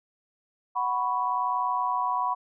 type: chord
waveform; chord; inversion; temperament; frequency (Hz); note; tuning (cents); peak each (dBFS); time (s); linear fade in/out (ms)
sine; F# suspended fourth; none; equal; 740 / 987.8 / 1108.7; F#5 / B5 / C#6; 0 / 0 / 0; -31 / -26 / -30; 0.75-2.35; 20
effects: none